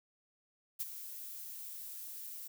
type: noise with ADSR envelope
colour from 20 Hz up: violet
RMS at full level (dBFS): -35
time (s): 0.79-2.48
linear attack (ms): 22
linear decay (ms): 25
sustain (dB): -11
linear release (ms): 10
effects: none